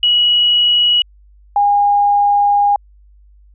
sine tone pair in turn, 2918 / 814.6 Hz, F#7 / G#5, -25 / -34 cents, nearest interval octave + minor seventh, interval 2209 cents, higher first, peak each -9 / -9 dBFS, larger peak neither, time 0.03-1.02 / 1.56-2.76 s, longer second, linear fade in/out 2 ms, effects added 50 Hz sine -43 dBFS peak until 3.54 s

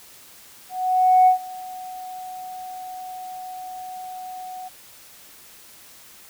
sine tone with ADSR envelope, 740 Hz, F#5, in tune, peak -9 dBFS, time 0.69-4.69 s, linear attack 580 ms, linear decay 110 ms, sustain -23 dB, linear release 17 ms, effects tanh soft clip ceiling -6 dBFS + white hiss -47 dBFS RMS until 6.29 s

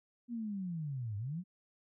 sine linear two-way sweep, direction down then up, 243.9 to 98 to 190.8 Hz, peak -36 dBFS, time 0.28-1.44 s, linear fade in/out 50 ms, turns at 1.17 s, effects none

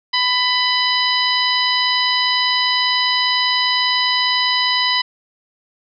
harmonic tone with a mistuned harmonic, 995 Hz, B5, 13 cents sharp, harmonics 1 / 2 / 3 / 4 / 5, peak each -21 / -21 / -21 / -21 / -21 dBFS, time 0.13-5.02 s, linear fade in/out 10 ms, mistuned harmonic 3, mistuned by +19 cents, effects none

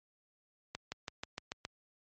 accelerating click train, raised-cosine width 0.2 ms, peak -21 dBFS, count 7, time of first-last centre 0.75-1.651 s, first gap 170 ms, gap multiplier 0.95, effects high-pass 60 Hz 12 dB/octave + MP3 32 kbps

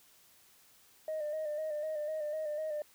sine tone with vibrato, 612 Hz, D#5, 29 cents flat, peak -32 dBFS, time 1.08-2.82 s, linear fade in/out 2 ms, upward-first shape square, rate 4 Hz, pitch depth 39 cents each way, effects tanh soft clip ceiling -31 dBFS + white hiss -63 dBFS RMS until 2.94 s

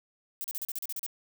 violet noise bursts, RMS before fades -35 dBFS, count 10, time 0.41-1.063 s, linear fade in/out 0 ms, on 32 ms, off 37 ms, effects none

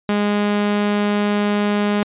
sawtooth tone, 206.3 Hz, G#3, 11 cents flat, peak -12 dBFS, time 0.09-2.03 s, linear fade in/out 0 ms, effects resampled to 8000 Hz

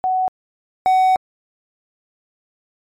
sine / triangle tone pair in turn, 746 / 750 Hz, F#5 / F#5, +14 / +23 cents, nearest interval unison, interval 9 cents, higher second, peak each -15 / -9 dBFS, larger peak second, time 0.04-0.28 / 0.86-1.16 s, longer second, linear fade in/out 0 ms, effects MP3 96 kbps

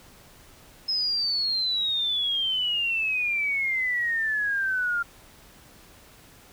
sine exponential sweep, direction down, 5170 to 1389 Hz, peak -23 dBFS, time 0.88-5.03 s, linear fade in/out 10 ms, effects pink hiss -52 dBFS RMS until 6.52 s

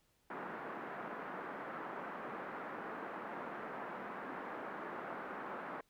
white band-pass noise, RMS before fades -45 dBFS, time 0.3-5.81 s, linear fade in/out 5 ms, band 180 to 1500 Hz, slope 24 dB/octave, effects pink hiss -75 dBFS RMS until 5.89 s

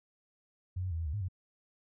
sine tone with pitch steps, 91.2 / 92.6 / 81.7 / 82.6 / 73.5 / 104 / 92.3 Hz, F#2 / F#2 / E2 / E2 / D2 / G#2 / F#2, -24 / +2 / -15 / +4 / +2 / +3 / -4 cents, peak -32 dBFS, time 0.76-1.285 s, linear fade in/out 10 ms, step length 75 ms, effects none

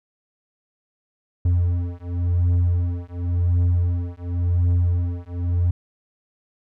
triangle beating tone pair, 87.31 / 88.23 Hz, F2 / F2, 0 / +18 cents, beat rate 0.92 Hz, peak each -19 dBFS, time 1.45-5.71 s, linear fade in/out 5 ms, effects none

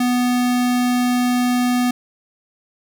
square tone, 246.9 Hz, B3, in tune, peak -16 dBFS, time 0-1.91 s, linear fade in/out 5 ms, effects none

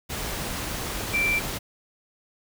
sine tone in noise, 2349 Hz, D7, in tune, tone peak -21 dBFS, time 1.13-1.4 s, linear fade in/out 20 ms, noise pink, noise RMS -31 dBFS, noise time 0.09-1.59 s, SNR +7 dB, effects none

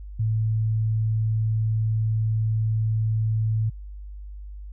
sine tone, 110 Hz, A2, in tune, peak -20 dBFS, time 0.19-3.7 s, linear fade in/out 10 ms, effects added 50 Hz sine -35 dBFS peak until 4.72 s

